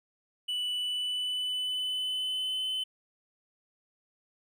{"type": "tone with pitch glide", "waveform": "triangle", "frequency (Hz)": [2967, 3040], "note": ["F#7", "F#7"], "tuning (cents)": [4, 46], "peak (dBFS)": -28, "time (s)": [0.48, 2.84], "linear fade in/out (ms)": 10, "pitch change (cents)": 42, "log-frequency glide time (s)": [0.72, 2.66], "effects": []}